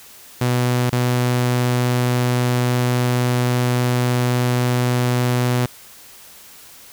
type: tone with dropouts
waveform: sawtooth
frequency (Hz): 123.6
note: B2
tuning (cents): +2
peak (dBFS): -12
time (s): 0.41-5.66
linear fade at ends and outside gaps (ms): 5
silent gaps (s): 0.899-0.925
effects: white hiss -43 dBFS RMS until 6.92 s